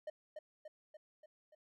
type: tone with echo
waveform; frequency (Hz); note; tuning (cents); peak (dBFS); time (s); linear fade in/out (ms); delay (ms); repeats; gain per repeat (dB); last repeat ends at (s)
triangle; 613; D#5; -26; -38; 0.07-0.1; 5; 290; 5; -4; 1.55
effects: none